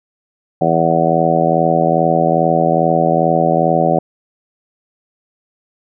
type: harmonic tone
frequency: 82.41 Hz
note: E2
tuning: in tune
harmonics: 2 / 3 / 4 / 5 / 6 / 7 / 8 / 9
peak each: -18 / -22 / -21 / -22 / -22 / -17 / -19 / -16 dBFS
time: 0.61-3.99 s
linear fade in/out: 5 ms
effects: none